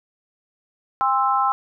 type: chord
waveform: sine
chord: C major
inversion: second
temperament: equal with one note detuned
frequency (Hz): 803.7 / 1046.5 / 1318.5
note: G5 / C6 / E6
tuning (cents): +43 / 0 / 0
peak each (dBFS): -21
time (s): 1.01-1.52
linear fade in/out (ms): 0
effects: none